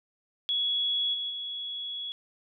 sine tone with level steps, 3362 Hz, G#7, 20 cents sharp, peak -25 / -30 / -33 dBFS, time 0.49-2.12 s, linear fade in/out 0 ms, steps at 1.13 / 1.29 s, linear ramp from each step 20 ms, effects none

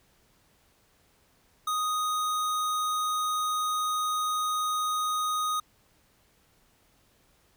square tone, 1244.5 Hz, D#6, in tune, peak -27 dBFS, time 1.67-5.6 s, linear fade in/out 5 ms, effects pink hiss -65 dBFS RMS until 7.56 s

